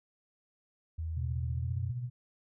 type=tone with pitch glide; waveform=sine; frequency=80.9 to 91.86 Hz; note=E2 to F#2; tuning=-32 to -12 cents; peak=-33 dBFS; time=0.98-1.91 s; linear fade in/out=10 ms; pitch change=+220 cents; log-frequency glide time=1.54-1.8 s
type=tone with tremolo; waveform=sine; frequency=122.7 Hz; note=B2; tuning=11 cents flat; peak=-31 dBFS; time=1.16-2.1 s; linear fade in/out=20 ms; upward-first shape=triangle; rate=15 Hz; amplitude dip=60%
effects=none